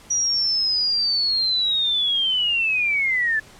sine linear sweep, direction down, 5810 to 1720 Hz, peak -18 dBFS, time 0.1-3.4 s, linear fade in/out 10 ms, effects pink hiss -47 dBFS RMS until 3.59 s + low-pass 10000 Hz 12 dB/octave

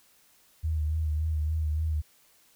sine tone with vibrato, 77.78 Hz, D#2, in tune, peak -25 dBFS, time 0.63-2.02 s, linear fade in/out 20 ms, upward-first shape sine, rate 3.5 Hz, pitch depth 43 cents each way, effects white hiss -62 dBFS RMS until 2.55 s

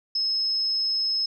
sine tone, 5180 Hz, E8, 31 cents flat, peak -22 dBFS, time 0.15-1.26 s, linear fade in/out 5 ms, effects none

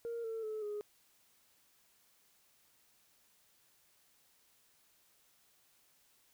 sine tone with pitch steps, 466.2 / 449 / 432.5 / 416.5 Hz, A#4 / A4 / A4 / G#4, 0 / +35 / -30 / +5 cents, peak -36 dBFS, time 0.05-0.81 s, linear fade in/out 0 ms, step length 190 ms, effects tanh soft clip ceiling -35 dBFS + white hiss -70 dBFS RMS until 6.33 s

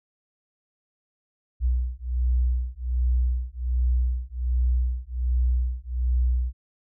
sine beating tone pair, 61.1 / 62.4 Hz, B1 / B1, -18 / +19 cents, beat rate 1.3 Hz, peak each -24 dBFS, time 1.6-6.53 s, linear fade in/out 50 ms, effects none

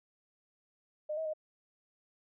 sine tone with pitch steps, 608 / 639 / 620 Hz, D#5 / D#5 / D#5, -40 / +46 / -6 cents, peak -33 dBFS, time 1.09-1.336 s, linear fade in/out 10 ms, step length 82 ms, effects none

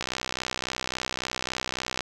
click train, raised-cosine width 0.2 ms, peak -11 dBFS, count 128, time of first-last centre 0.01-2.007 s, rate 63.6 Hz, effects none

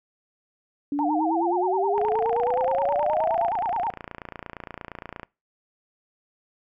sine exponential sweep, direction up, 283.7 to 698.5 Hz, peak -23 dBFS, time 0.92-3.49 s, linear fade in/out 2 ms
sine tone with vibrato, 805 Hz, G5, 46 cents sharp, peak -23 dBFS, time 0.99-3.9 s, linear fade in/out 0 ms, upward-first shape sine, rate 9.5 Hz, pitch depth 260 cents each way
click train, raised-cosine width 0.5 ms, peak -20 dBFS, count 94, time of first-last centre 1.98-5.232 s, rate 28.6 Hz
effects noise-tail reverb RT60 0.3 s tail -25 dB re dry

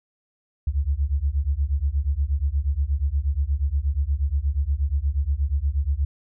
sine beating tone pair, 66.6 / 75 Hz, C2 / D2, +31 / +37 cents, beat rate 8.4 Hz, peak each -23 dBFS, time 0.67-6.05 s, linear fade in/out 5 ms, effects none

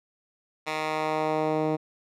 10% pulse tone with band-pass filter sweep, 155.56 Hz, D#3, in tune, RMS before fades -27 dBFS, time 0.66-1.77 s, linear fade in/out 20 ms, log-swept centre 2100 to 330 Hz, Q 0.74, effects none

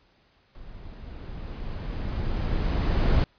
brown noise with level ramp, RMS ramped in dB -44 to -19 dBFS, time 0.55-3.24 s, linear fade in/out 0 ms, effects pink hiss -63 dBFS RMS until 3.38 s + resampled to 11025 Hz

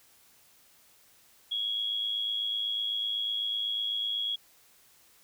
sine tone with amplitude modulation, 3322 Hz, G#7, in tune, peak -26 dBFS, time 1.51-4.36 s, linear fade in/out 10 ms, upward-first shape sine, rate 108 Hz, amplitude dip 55%, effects white hiss -61 dBFS RMS until 5.23 s

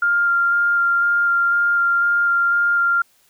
sine tone with vibrato, 1396.9 Hz, F6, in tune, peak -14 dBFS, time 0.02-3.02 s, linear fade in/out 5 ms, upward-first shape square, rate 2 Hz, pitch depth 8 cents each way, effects white hiss -58 dBFS RMS until 3.29 s

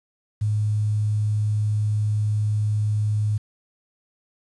sine tone with quantisation, 105.7 Hz, G#2, 31 cents sharp, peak -19 dBFS, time 0.41-3.38 s, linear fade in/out 10 ms, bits 8, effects resampled to 24000 Hz

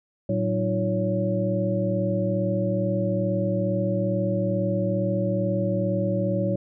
sine tone cluster, 113.6 / 188.2 / 307 / 349.3 / 560 Hz, A#2 / F#3 / D#4 / F4 / C#5, -44 / +30 / -23 / 0 / +18 cents, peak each -27 / -26 / -32 / -33 / -26 dBFS, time 0.29-6.56 s, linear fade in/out 5 ms, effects none

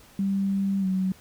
sine tone with pitch glide, 196 to 188.02 Hz, G3 to F#3, 0 to +28 cents, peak -22 dBFS, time 0.19-1.12 s, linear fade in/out 2 ms, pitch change -72 cents, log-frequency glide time 0.8-0.86 s, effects pink hiss -53 dBFS RMS until 1.2 s

